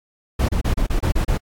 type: noise bursts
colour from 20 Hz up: brown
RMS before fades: -18 dBFS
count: 8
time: 0.39-1.376 s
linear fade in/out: 10 ms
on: 97 ms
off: 30 ms
effects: AAC 64 kbps